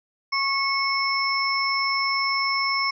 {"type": "tone cluster", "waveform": "sine", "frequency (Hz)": [1098, 2189, 5320], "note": ["C#6", "C#7", "E8"], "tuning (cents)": [-17, -22, 15], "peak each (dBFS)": [-25, -25, -26], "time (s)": [0.32, 2.91], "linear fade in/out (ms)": 10, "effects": []}